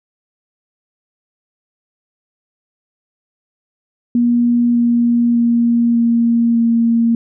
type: tone with pitch steps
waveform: sine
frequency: 239.1 / 237.2 / 235.3 / 233.4 / 231.5 Hz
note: A#3 / A#3 / A#3 / A#3 / A#3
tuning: +44 / +30 / +16 / +2 / -12 cents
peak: -10 dBFS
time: 4.15-7.15 s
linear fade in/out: 2 ms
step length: 600 ms
effects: none